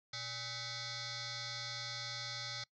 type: tone with frequency modulation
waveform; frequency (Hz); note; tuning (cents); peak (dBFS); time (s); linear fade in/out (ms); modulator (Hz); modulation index
sine; 120.9; B2; -36; -40; 0.13-2.64; 5; 701; 7.5
effects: noise-tail reverb RT60 0.1 s tail -22 dB re dry